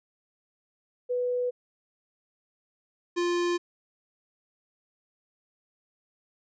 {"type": "tone pair in turn", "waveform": ["sine", "square"], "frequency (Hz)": [493.9, 349.2], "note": ["B4", "F4"], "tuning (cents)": [0, 0], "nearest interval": "tritone", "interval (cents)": 600, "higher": "first", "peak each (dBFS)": -25, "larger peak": "neither", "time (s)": [[1.09, 1.51], [3.16, 3.58]], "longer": "neither", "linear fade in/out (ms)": 20, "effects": ["resampled to 16000 Hz"]}